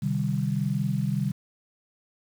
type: chord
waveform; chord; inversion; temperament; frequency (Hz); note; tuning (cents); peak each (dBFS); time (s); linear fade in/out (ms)
sine; C minor; none; equal with one note detuned; 130.81 / 152.36 / 196; C3 / Eb3 / G3; 0 / -36 / 0; -28; 0.02-1.32; 10
effects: 8-bit